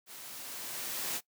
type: noise with level ramp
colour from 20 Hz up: white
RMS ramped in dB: -48 to -34 dBFS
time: 0.06-1.21 s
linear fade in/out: 50 ms
effects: noise-tail reverb RT60 0.1 s tail -20 dB re dry + high-pass 150 Hz 12 dB/octave